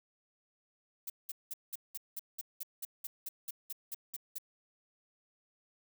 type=noise bursts; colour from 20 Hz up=violet; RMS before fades=-40 dBFS; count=16; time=1.07-4.384 s; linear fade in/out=5 ms; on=29 ms; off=190 ms; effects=none